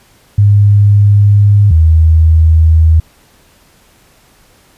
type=tone pair in turn; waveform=sine; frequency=102.3 / 80.12 Hz; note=G#2 / E2; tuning=-26 / -49 cents; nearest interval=major third; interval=423 cents; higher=first; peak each=-3 dBFS; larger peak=neither; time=0.38-1.71 / 1.71-3 s; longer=first; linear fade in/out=5 ms; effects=pink hiss -47 dBFS RMS until 4.77 s + resampled to 32000 Hz